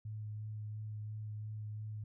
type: tone with vibrato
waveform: sine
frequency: 106.9 Hz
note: A2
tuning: 49 cents flat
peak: -40 dBFS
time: 0.05-2.04 s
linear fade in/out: 5 ms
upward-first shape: sine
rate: 2.9 Hz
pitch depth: 14 cents each way
effects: none